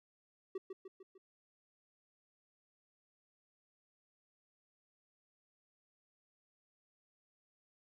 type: tone with echo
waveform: triangle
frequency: 382.1 Hz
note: G4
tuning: 44 cents flat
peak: -35 dBFS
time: 0.55-0.58 s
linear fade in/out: 5 ms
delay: 150 ms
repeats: 4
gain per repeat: -5 dB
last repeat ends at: 1.18 s
effects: none